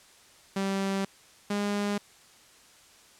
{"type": "tone pair in turn", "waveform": "sawtooth", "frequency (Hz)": [194.9, 204.2], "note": ["G3", "G#3"], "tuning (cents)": [-10, -29], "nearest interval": "minor second", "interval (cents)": 81, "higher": "second", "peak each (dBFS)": -23, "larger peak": "neither", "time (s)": [[0.56, 1.05], [1.5, 1.98]], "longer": "first", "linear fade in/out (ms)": 5, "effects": ["white hiss -56 dBFS RMS until 3.19 s", "low-pass 9000 Hz 12 dB/octave"]}